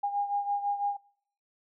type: beating tone pair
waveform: sine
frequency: 810 / 816 Hz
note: G#5 / G#5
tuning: -43 / -31 cents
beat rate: 6 Hz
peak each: -28 / -34 dBFS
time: 0.03-0.97 s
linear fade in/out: 10 ms
effects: noise-tail reverb RT60 0.7 s tail -26 dB re dry